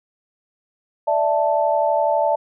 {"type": "chord", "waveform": "sine", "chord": "D suspended second", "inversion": "none", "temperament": "equal", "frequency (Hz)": [587.3, 659.3, 880], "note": ["D5", "E5", "A5"], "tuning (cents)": [0, 0, 0], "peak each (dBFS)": -20, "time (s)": [1.07, 2.36], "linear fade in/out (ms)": 10, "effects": []}